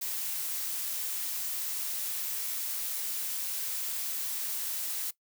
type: noise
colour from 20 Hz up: blue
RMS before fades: -34 dBFS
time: 0.01-5.11 s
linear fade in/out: 10 ms
effects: noise-tail reverb RT60 0.1 s tail -19 dB re dry